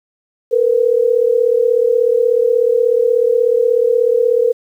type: tone pair together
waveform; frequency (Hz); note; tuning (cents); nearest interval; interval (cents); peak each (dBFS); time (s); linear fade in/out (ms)
sine; 457.4 / 493.9; A#4 / B4; -33 / 0; minor second; 133; -13; 0.51-4.53; 20
effects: 8-bit